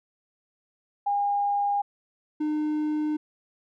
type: tone pair in turn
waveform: sine / triangle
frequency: 811 / 303.8 Hz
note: G#5 / D#4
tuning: -41 / -41 cents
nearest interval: octave + perfect fourth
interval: 1700 cents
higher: first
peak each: -22 dBFS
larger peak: neither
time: 1.06-1.82 / 2.4-3.17 s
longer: second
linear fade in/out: 10 ms
effects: none